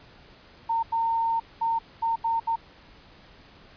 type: tone bursts at uneven times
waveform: sine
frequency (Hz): 913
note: A#5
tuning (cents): -36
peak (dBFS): -22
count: 6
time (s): 0.69-0.83 / 0.92-1.4 / 1.61-1.79 / 2.02-2.16 / 2.24-2.4 / 2.47-2.56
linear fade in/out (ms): 10
effects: pink hiss -52 dBFS RMS until 3.76 s + resampled to 11025 Hz